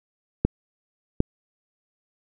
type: clicks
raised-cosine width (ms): 3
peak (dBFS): -5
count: 2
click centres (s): 0.45 / 1.204
effects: none